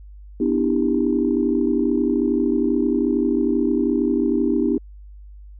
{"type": "chord", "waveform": "sine", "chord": "E minor seventh", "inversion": "second", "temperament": "just", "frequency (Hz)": [247.2, 296.7, 329.6, 395.6], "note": ["B3", "D4", "E4", "G4"], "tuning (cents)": [2, 18, 0, 16], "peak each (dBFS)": [-21, -21, -23, -23], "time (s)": [0.4, 4.78], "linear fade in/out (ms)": 5, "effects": ["tanh soft clip ceiling -6 dBFS", "added 50 Hz sine -38 dBFS peak until 5.59 s"]}